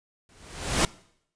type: noise with exponential growth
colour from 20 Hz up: pink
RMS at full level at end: -19 dBFS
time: 0.29-0.85 s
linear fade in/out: 1 ms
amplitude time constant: 120 ms
effects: noise-tail reverb RT60 0.7 s tail -22 dB re dry + resampled to 22050 Hz